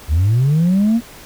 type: linear sweep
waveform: sine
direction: up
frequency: 68 to 238.7 Hz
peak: -9 dBFS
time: 0.08-1.01 s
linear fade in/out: 50 ms
effects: tanh soft clip ceiling -9 dBFS + pink hiss -39 dBFS RMS until 1.25 s